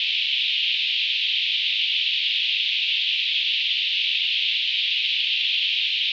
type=band-pass noise; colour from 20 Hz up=white; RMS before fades=-23 dBFS; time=0-6.12 s; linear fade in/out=2 ms; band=2600 to 3600 Hz; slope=48 dB/octave; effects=none